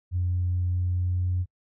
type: tone with pitch glide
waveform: sine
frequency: 89.5 to 90.12 Hz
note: F2 to F#2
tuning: +43 to -45 cents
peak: -22 dBFS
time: 0.11-1.46 s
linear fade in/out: 50 ms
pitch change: +12 cents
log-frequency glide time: 0.71-1.07 s
effects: noise-tail reverb RT60 0.1 s tail -26 dB re dry + tanh soft clip ceiling -18 dBFS